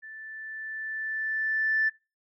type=tone with level ramp; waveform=sine; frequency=1760 Hz; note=A6; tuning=in tune; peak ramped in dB=-41 to -20 dBFS; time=0.02-1.9 s; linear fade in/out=20 ms; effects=noise-tail reverb RT60 0.3 s tail -24 dB re dry + tanh soft clip ceiling -16 dBFS